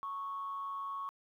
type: tone with amplitude modulation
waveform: sine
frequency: 1105 Hz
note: C#6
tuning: 6 cents flat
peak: -34 dBFS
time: 0.03-1.09 s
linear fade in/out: 0 ms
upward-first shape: sine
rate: 193 Hz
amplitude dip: 50%
effects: tanh soft clip ceiling -31 dBFS + 12-bit